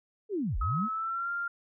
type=linear two-way sweep; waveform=sine; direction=down then up; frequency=446 to 33.49 to 241.8 Hz; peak=-28 dBFS; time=0.29-0.89 s; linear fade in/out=50 ms; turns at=0.58 s
type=tone with pitch glide; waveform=sine; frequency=1278 to 1393.7 Hz; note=D#6 to F6; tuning=+46 to -4 cents; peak=-30 dBFS; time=0.61-1.48 s; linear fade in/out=5 ms; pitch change=+150 cents; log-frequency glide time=0.82-1.31 s
effects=none